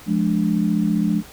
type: chord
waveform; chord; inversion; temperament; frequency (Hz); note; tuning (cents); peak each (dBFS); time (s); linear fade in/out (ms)
sine; D diminished; first; just; 176.2 / 211.4 / 293.7; F3 / Ab3 / D4; +16 / +31 / 0; -21 / -19 / -24; 0.06-1.23; 50
effects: pink hiss -43 dBFS RMS until 1.32 s